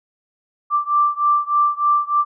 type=beating tone pair; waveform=sine; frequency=1174.7 / 1178 Hz; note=D6 / D6; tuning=0 / +5 cents; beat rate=3.3 Hz; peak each=-17 / -18 dBFS; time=0.7-2.25 s; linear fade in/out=50 ms; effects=none